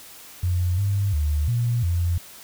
sine tone with pitch steps, 89.3 / 100 / 74.6 / 119.2 / 86.3 Hz, F2 / G2 / D2 / A#2 / F2, +39 / +35 / +28 / +39 / -20 cents, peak -19 dBFS, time 0.43-2.18 s, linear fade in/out 5 ms, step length 350 ms, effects white hiss -44 dBFS RMS until 2.43 s

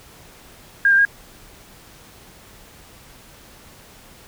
sine tone with pitch steps, 1617 / 1588 / 1628 Hz, G#6 / G6 / G#6, -47 / +22 / -35 cents, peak -11 dBFS, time 0.85-1.051 s, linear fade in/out 2 ms, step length 67 ms, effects pink hiss -46 dBFS RMS until 4.27 s

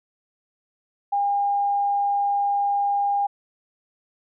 sine tone, 807 Hz, G#5, 50 cents flat, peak -19 dBFS, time 1.12-3.27 s, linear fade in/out 10 ms, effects none

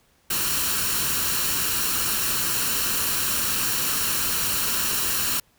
white noise with comb filter, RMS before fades -24 dBFS, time 0.3-5.4 s, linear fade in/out 5 ms, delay 0.71 ms, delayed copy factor +0.55, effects pink hiss -62 dBFS RMS until 5.58 s

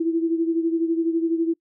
sine beating tone pair, 328.7 / 340.7 Hz, E4 / F4, -5 / -43 cents, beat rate 12 Hz, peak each -20 / -26 dBFS, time 0-1.54 s, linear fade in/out 10 ms, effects noise-tail reverb RT60 0.1 s tail -24 dB re dry

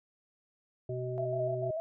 harmonic tone, 126 Hz, B2, 35 cents sharp, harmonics 1 / 3 / 5, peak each -36 / -37 / -40 dBFS, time 0.89-1.71 s, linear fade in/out 5 ms
sine tone with vibrato, 646 Hz, E5, 35 cents flat, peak -32 dBFS, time 1.18-1.8 s, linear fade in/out 0 ms, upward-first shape square, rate 6.8 Hz, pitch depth 43 cents each way
effects none

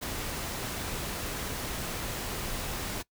pink noise, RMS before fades -35 dBFS, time 0.01-3.03 s, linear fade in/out 20 ms, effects noise-tail reverb RT60 0.1 s tail -21 dB re dry

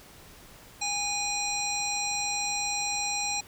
harmonic tone with a mistuned harmonic, 820 Hz, G#5, 22 cents flat, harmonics 1 / 3 / 5 / 7 / 9, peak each -34 / -34 / -34 / -34 / -34 dBFS, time 0.81-3.41 s, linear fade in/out 10 ms, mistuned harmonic 9, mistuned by +39 cents, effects pink hiss -51 dBFS RMS until 3.47 s

